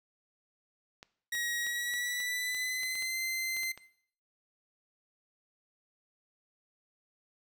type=clicks; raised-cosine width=0.2 ms; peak=-30 dBFS; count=12; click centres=1.029 / 1.351 / 1.667 / 1.938 / 2.203 / 2.547 / 2.833 / 2.954 / 3.024 / 3.567 / 3.633 / 3.776 s
type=tone with pitch glide; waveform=sawtooth; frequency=1900 to 2072 Hz; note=A#6 to C7; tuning=+33 to -17 cents; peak=-29 dBFS; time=1.32-3.72 s; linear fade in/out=5 ms; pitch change=+150 cents; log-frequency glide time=1.6-3.16 s
effects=noise-tail reverb RT60 0.6 s tail -17 dB re dry